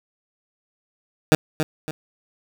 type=tone with echo; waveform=15% pulse; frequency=155.56 Hz; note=D#3; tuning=in tune; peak=-5 dBFS; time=1.32-1.35 s; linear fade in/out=0 ms; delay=280 ms; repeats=2; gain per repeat=-8 dB; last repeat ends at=1.91 s; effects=none